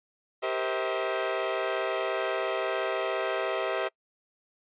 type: chord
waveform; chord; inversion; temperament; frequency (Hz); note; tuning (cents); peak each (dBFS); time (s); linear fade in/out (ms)
sawtooth; C dominant seventh; second; equal with one note detuned; 392 / 466.2 / 523.3 / 643.5; G4 / Bb4 / C5 / E5; 0 / 0 / 0 / -42; -29 / -32 / -30 / -27; 0.42-3.89; 20
effects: noise-tail reverb RT60 0.1 s tail -25 dB re dry + resampled to 8000 Hz